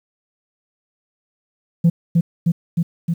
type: tone with echo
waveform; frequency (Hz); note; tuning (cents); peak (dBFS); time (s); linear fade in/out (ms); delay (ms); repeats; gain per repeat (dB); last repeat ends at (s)
sine; 168.7; E3; +40; -7; 1.84-1.9; 10; 310; 4; -2; 3.14
effects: tanh soft clip ceiling -8 dBFS + 8-bit

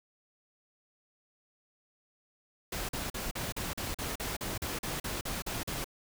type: noise bursts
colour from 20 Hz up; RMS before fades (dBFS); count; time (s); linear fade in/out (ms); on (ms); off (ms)
pink; -36; 15; 2.72-5.844; 5; 170; 41
effects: none

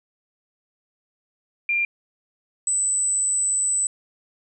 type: tone pair in turn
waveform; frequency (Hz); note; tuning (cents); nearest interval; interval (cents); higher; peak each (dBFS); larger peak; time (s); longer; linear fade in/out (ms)
sine; 2389 / 8003; D7 / B8; +29 / +22; octave + major sixth; 2093; second; -19; neither; 1.69-1.85 / 2.67-3.87; second; 2
effects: none

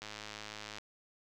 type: click train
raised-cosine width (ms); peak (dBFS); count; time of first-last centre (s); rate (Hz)
0.2; -26; 82; 0.02-0.784; 106
effects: none

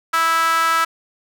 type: tone with high-pass filter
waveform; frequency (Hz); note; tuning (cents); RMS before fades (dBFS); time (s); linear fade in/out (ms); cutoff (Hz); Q
sawtooth; 328.3; E4; -7; -17; 0.13-0.85; 10; 1300; 4.8
effects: none

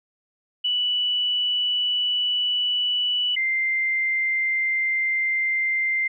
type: tone pair in turn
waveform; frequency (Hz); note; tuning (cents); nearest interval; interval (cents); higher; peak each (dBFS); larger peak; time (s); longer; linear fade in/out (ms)
sine; 2960 / 2090; F#7 / C7; 0 / -2; tritone; 602; first; -20; neither; 0.64-3.36 / 3.36-6.08; neither; 10
effects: none

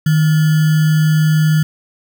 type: tone with sample-and-hold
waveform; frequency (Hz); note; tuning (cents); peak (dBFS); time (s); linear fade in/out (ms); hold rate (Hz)
sine; 155.56; D#3; 0; -9; 0.06-1.63; 5; 1575
effects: none

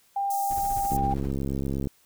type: tone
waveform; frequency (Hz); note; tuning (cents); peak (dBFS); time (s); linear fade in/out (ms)
sine; 796; G5; +26; -24; 0.16-1.14; 5
type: high-pass noise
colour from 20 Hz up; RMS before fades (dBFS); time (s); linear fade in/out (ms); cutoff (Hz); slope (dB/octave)
white; -37; 0.3-0.97; 5; 5900; 24
type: noise with tremolo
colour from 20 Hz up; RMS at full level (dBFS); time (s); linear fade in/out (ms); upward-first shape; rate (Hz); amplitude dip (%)
brown; -34; 0.5-1.31; 5; triangle; 15; 80
type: click train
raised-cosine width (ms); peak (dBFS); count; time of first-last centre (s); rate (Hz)
3; -17; 66; 0.92-1.872; 68.3
effects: white hiss -62 dBFS RMS until 2.05 s

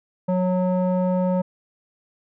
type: tone with low-pass filter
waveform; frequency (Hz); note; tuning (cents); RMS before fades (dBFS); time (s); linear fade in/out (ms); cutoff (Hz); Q
square; 183.1; F#3; -18; -21; 0.28-1.42; 10; 720; 4.6
effects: none

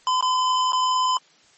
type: tone with dropouts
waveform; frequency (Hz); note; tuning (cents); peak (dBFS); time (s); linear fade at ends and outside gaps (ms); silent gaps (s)
square; 1017; C6; -50; -19; 0.07-1.17; 1; 0.209-0.225 / 0.721-0.731
effects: white hiss -56 dBFS RMS until 1.57 s + MP3 32 kbps

